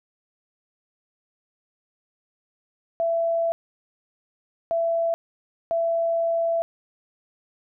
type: tone bursts at uneven times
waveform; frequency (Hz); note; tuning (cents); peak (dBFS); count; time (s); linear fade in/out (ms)
sine; 668; E5; +23; -20; 3; 3-3.52 / 4.71-5.14 / 5.71-6.62; 0
effects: none